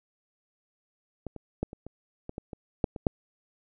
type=clicks; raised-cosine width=2 ms; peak=-22 / -27 / -15 / -28 / -27 / -23 / -22 / -25 / -10 / -23 / -8 dBFS; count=11; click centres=1.267 / 1.363 / 1.63 / 1.731 / 1.866 / 2.294 / 2.381 / 2.532 / 2.842 / 2.962 / 3.068 s; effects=none